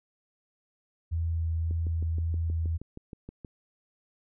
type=tone with vibrato; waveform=sine; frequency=82.3 Hz; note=E2; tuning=2 cents flat; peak=-26 dBFS; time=1.11-2.78 s; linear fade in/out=20 ms; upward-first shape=sine; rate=1.8 Hz; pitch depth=11 cents each way
type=click train; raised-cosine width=3 ms; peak=-28 dBFS; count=12; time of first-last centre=1.71-3.448 s; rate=6.33 Hz
effects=none